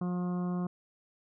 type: harmonic tone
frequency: 178.6 Hz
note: F3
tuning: 39 cents sharp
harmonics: 1 / 2 / 3 / 4 / 5 / 6 / 7 / 8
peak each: -30 / -41 / -49 / -46 / -56 / -47 / -52 / -59 dBFS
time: 0.01-0.67 s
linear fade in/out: 5 ms
effects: none